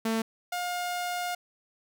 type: tone pair in turn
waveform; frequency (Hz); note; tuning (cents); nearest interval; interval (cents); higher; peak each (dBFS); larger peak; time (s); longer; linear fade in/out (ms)
sawtooth; 224.1 / 711.5; A3 / F5; +32 / +32; octave + minor sixth; 2000; second; -22 / -26; first; 0.05-0.22 / 0.52-1.35; second; 5
effects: none